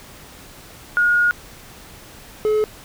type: tone pair in turn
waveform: sine / triangle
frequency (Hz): 1436 / 428.2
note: F6 / A4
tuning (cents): +48 / -47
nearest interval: octave + major sixth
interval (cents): 2095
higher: first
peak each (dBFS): -13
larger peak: neither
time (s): 0.97-1.31 / 2.45-2.64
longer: first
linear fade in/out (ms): 0
effects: pink hiss -42 dBFS RMS until 2.84 s